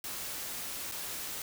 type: noise with dropouts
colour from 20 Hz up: white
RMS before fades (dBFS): -39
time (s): 0.04-1.42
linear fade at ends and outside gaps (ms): 2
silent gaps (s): 0.915-0.92
effects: none

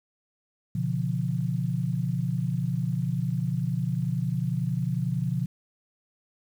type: chord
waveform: sine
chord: B diminished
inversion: none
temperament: equal with one note detuned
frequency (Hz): 123.47 / 143.56 / 174.61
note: B2 / D3 / F3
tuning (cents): 0 / -39 / 0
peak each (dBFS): -29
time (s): 0.75-5.46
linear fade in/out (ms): 5
effects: 9-bit

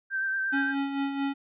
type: tone with vibrato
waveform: sine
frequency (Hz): 1563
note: G6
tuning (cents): -6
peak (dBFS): -26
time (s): 0.1-0.75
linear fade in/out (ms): 50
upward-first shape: sine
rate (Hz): 8.7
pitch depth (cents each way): 23
type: tone with tremolo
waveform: square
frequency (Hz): 277.2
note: C#4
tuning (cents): 0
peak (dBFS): -26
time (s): 0.52-1.34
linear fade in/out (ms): 20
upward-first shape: sine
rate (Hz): 4.5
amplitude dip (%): 50
effects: resampled to 8000 Hz

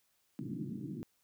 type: band-pass noise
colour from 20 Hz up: pink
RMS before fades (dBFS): -41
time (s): 0.39-1.03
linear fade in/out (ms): 0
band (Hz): 130 to 320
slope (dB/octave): 48
effects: white hiss -75 dBFS RMS until 1.23 s

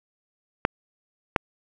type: clicks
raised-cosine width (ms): 0.5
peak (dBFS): -3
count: 2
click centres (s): 0.651 / 1.362
effects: none

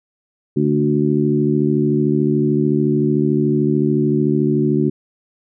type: harmonic tone with a mistuned harmonic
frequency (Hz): 73.6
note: D2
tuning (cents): +4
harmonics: 2 / 3 / 4 / 5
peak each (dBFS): -19 / -19 / -19 / -19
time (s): 0.56-4.9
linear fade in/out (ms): 10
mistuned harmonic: 2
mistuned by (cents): -22
effects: none

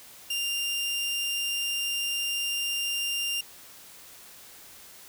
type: tone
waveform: sawtooth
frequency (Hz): 2794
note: F7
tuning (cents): 0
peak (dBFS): -24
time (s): 0.3-3.41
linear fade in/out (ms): 5
effects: white hiss -49 dBFS RMS until 5.08 s

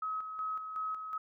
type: tone with tremolo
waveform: sine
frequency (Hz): 1277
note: D#6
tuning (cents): +45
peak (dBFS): -33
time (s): 0.02-1.18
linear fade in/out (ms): 5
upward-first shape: square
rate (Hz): 2.7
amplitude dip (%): 50
effects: none

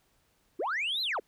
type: linear two-way sweep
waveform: sine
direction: up then down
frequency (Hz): 275.9 to 4186 to 275.9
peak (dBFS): -27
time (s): 0.59-1.2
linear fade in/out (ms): 10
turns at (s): 1.02
effects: tanh soft clip ceiling -26 dBFS + pink hiss -70 dBFS RMS until 1.27 s

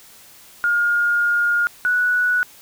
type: tone pair in turn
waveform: sine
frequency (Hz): 1421 / 1473.5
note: F6 / F#6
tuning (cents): +30 / -8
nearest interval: minor second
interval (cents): 62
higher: second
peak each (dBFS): -15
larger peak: neither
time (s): 0.64-1.67 / 1.85-2.43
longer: first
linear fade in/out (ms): 0
effects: white hiss -46 dBFS RMS until 2.61 s

